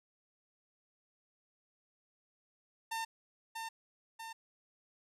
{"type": "tone with echo", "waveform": "sawtooth", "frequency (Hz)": 903, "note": "A5", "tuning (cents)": 45, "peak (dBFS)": -32, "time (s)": [2.91, 3.05], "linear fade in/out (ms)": 10, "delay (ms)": 640, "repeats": 2, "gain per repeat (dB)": -4, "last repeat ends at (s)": 4.33, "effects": ["resampled to 32000 Hz"]}